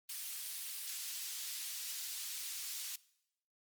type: high-pass noise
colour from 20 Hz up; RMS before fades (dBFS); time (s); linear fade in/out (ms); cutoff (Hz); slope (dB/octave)
pink; -43; 0.09-2.96; 5; 4000; 12
effects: noise-tail reverb RT60 0.8 s tail -21 dB re dry + Opus 32 kbps